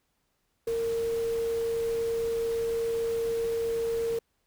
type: tone in noise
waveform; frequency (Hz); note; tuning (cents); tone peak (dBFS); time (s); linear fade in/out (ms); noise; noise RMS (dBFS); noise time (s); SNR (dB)
sine; 460; A#4; -23; -26; 0.67-4.19; 5; pink; -44; 0.67-4.19; +15
effects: pink hiss -75 dBFS RMS until 4.46 s